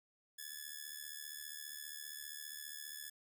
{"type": "ring-modulated tone", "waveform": "5% pulse", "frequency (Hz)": 1714, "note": "A6", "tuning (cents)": -46, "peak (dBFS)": -32, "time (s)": [0.38, 3.1], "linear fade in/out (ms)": 10, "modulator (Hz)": 37.5, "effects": []}